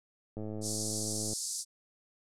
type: click train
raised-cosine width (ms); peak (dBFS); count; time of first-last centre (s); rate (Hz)
2; -27; 104; 0.37-1.333; 107
type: band-pass noise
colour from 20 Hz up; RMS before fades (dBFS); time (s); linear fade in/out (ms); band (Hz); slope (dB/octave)
white; -37; 0.61-1.65; 50; 4600 to 9900; 48
effects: none